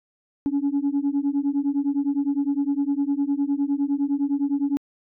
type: beating tone pair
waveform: sine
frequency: 277.2 / 287 Hz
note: C#4 / D4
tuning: 0 / -40 cents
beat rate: 9.8 Hz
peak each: -22 dBFS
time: 0.46-4.77 s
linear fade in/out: 0 ms
effects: tanh soft clip ceiling -16 dBFS